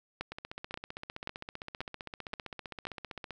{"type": "two click trains", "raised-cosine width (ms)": 0.3, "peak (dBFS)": [-19, -24], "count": [6, 47], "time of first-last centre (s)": [[0.21, 2.87], [0.32, 3.307]], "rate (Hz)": [1.88, 15.4], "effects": []}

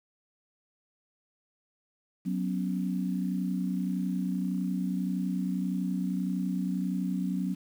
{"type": "chord", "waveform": "sine", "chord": "F# suspended fourth", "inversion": "none", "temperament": "just", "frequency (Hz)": [185, 246.7, 277.5], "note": ["F#3", "B3", "C#4"], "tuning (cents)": [0, -2, 2], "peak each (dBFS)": [-29, -35, -35], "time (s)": [2.25, 7.55], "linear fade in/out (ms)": 20, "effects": ["9-bit"]}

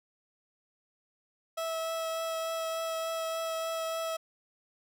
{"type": "tone with vibrato", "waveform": "30% pulse", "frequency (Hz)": 652, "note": "E5", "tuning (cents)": -19, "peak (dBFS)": -29, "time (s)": [1.57, 4.17], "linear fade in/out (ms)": 10, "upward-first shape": "triangle", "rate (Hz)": 3.4, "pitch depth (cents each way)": 11, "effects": []}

